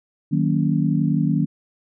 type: chord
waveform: sine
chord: D# minor seventh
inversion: none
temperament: just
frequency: 155.56 / 186.68 / 233.3 / 280 Hz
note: D#3 / F#3 / A#3 / C#4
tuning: 0 / +16 / +2 / +18 cents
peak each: -20 / -23 / -23 / -24 dBFS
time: 0.31-1.46 s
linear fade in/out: 20 ms
effects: none